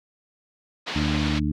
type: band-pass noise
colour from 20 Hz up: white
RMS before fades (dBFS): -31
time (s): 0.86-1.4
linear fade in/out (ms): 20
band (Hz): 170 to 4100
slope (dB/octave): 24
type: harmonic tone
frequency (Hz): 74.8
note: D2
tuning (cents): +32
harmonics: 1 / 2 / 3 / 4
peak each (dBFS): -27 / -27 / -27 / -27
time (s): 0.95-1.52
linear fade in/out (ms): 10
effects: none